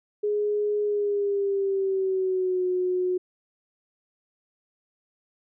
sine tone with pitch glide, 416.4 to 364.6 Hz, G#4 to F#4, +5 to -25 cents, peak -22 dBFS, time 0.23-3.18 s, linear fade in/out 10 ms, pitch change -230 cents, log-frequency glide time 0.83-2.65 s, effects none

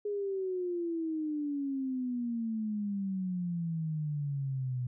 sine exponential sweep, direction down, 416.7 to 122.9 Hz, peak -31 dBFS, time 0.05-4.87 s, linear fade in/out 5 ms, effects none

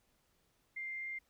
sine tone with frequency modulation, 2101 Hz, C7, 7 cents sharp, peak -39 dBFS, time 0.76-1.19 s, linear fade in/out 10 ms, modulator 60.1 Hz, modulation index 0.27, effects pink hiss -75 dBFS RMS until 1.29 s

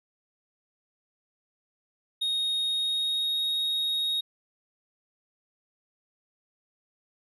triangle tone with pitch glide, 3729 to 3753 Hz, A#7 to A#7, 0 to +11 cents, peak -24 dBFS, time 2.21-4.21 s, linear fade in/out 10 ms, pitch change +11 cents, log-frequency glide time 2.67-3.4 s, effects none

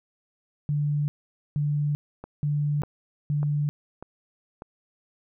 sine tone bursts, 146.83 Hz, D3, in tune, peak -22 dBFS, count 4, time 0.69-3.69 s, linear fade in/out 0 ms, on 390 ms, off 480 ms
click train, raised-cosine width 1 ms, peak -24 dBFS, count 5, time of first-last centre 2.24-4.621 s, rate 1.68 Hz
effects none

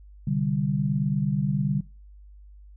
sine chord, C suspended second, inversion none, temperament equal with one note detuned, 128.12 / 146.83 / 196 Hz, C3 / D3 / G3, -36 / 0 / 0 cents, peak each -30 / -24 / -27 dBFS, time 0.27-1.81 s, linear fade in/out 5 ms, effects noise-tail reverb RT60 0.3 s tail -21 dB re dry + added 50 Hz sine -45 dBFS peak until 2.76 s

